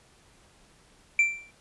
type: tone with exponential decay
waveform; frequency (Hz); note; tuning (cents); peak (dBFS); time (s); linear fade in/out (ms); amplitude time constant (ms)
triangle; 2349; D7; 0; -14; 1.19-1.51; 2; 68
effects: pink hiss -59 dBFS RMS until 1.6 s + resampled to 24000 Hz